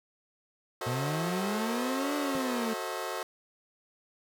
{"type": "chord", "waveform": "20% pulse", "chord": "F# diminished seventh", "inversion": "none", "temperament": "just", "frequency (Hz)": [370, 444, 532.8, 639.4], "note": ["F#4", "A4", "C5", "Eb5"], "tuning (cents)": [0, 16, 31, 47], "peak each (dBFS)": -34, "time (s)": [0.81, 3.23], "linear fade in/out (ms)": 2}
{"type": "linear two-way sweep", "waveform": "35% pulse", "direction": "up then down", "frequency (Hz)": [116.8, 293.7, 219.3], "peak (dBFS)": -29, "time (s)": [0.86, 2.74], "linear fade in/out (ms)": 10, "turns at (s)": 2.16}
{"type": "tone with exponential decay", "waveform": "square", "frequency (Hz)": 168, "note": "E3", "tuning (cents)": 33, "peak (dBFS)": -35, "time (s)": [2.35, 2.43], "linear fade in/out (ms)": 0, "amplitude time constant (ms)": 16}
{"effects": []}